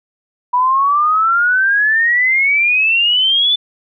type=exponential sweep; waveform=sine; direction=up; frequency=976 to 3520 Hz; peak=-10 dBFS; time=0.53-3.56 s; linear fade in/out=10 ms; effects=none